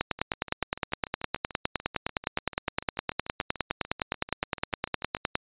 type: two click trains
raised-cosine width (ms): 0.3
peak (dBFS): -23 / -9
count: 35 / 53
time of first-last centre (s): 0.19-5.168 / 0.01-5.354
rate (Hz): 6.83 / 9.73
effects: resampled to 8000 Hz